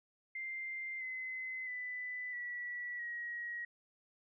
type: tone with pitch steps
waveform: sine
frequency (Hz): 2093 / 2043 / 1993.9 / 1946.1 / 1899.4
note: C7 / C7 / B6 / B6 / A#6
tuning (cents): 0 / -42 / +16 / -26 / +32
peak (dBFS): -39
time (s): 0.35-3.65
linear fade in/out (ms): 5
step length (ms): 660
effects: none